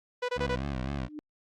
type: tone bursts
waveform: sawtooth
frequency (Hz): 493.9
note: B4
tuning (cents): 0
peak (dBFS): -24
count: 4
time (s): 0.22-0.558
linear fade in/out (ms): 10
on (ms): 68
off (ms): 22
type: tone with vibrato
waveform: 15% pulse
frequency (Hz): 66.9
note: C2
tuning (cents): +39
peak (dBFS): -25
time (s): 0.35-1.09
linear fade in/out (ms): 50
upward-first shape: sine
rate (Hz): 3.9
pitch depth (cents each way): 120
type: tone with exponential growth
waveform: sine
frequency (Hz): 301.2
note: D4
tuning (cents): +44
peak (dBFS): -34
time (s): 0.91-1.19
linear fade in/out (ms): 0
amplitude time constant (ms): 60
effects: low-pass 4000 Hz 12 dB/octave + Opus 48 kbps